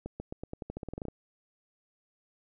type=accelerating click train; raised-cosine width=2 ms; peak=-24 dBFS; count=15; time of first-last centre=0.06-1.084 s; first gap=140 ms; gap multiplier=0.89; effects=none